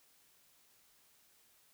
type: silence
effects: white hiss -68 dBFS RMS until 1.73 s